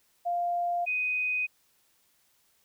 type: tone pair in turn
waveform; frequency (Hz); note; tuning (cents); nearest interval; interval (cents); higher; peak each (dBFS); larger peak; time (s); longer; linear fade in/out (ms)
sine; 698.5 / 2499; F5 / D#7; 0 / +7; octave + minor seventh; 2207; second; -26; neither; 0.25-0.86 / 0.86-1.47; neither; 20
effects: white hiss -68 dBFS RMS until 2.64 s